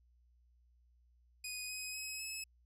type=tone with pitch steps; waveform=15% pulse; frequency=2489 / 2521 / 2553 / 2586 Hz; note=D#7 / D#7 / D#7 / E7; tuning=0 / +22 / +44 / -34 cents; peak=-34 dBFS; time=1.44-2.44 s; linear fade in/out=5 ms; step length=250 ms; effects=added 60 Hz sine -66 dBFS peak until 2.65 s